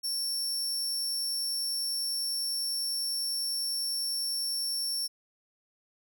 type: tone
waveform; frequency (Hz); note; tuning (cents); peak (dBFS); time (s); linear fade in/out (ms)
sawtooth; 5450; F8; -43; -27; 0.03-5.08; 20
effects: none